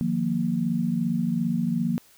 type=chord; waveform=sine; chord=Eb suspended second; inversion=none; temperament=equal with one note detuned; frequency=155.56 / 178.28 / 233.1 Hz; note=Eb3 / F3 / Bb3; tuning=0 / +36 / 0 cents; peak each=-30 / -26 / -25 dBFS; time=0.01-1.98 s; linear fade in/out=0 ms; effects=white hiss -56 dBFS RMS until 2.17 s